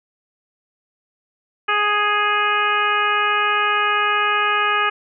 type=harmonic tone with a mistuned harmonic; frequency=415.3 Hz; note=G#4; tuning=in tune; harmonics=1 / 2 / 3 / 4 / 5 / 6 / 7; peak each=-28 / -26 / -19 / -22 / -28 / -24 / -27 dBFS; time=1.68-4.9 s; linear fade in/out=10 ms; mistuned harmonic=5; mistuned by=+23 cents; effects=none

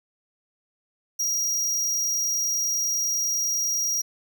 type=tone; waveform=45% pulse; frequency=5710 Hz; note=F8; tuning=37 cents sharp; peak=-23 dBFS; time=1.19-4.02 s; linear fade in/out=10 ms; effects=10-bit

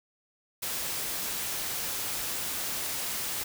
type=noise; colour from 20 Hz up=white; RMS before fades=-33 dBFS; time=0.62-3.44 s; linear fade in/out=10 ms; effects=none

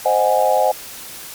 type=chord; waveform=sine; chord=Ab dominant seventh; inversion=first; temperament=equal; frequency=523.3 / 622.3 / 740 / 830.6 Hz; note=C5 / Eb5 / Gb5 / Ab5; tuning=0 / 0 / 0 / 0 cents; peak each=-18 dBFS; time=0.05-0.72 s; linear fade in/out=10 ms; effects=white hiss -34 dBFS RMS until 1.34 s + MP3 96 kbps

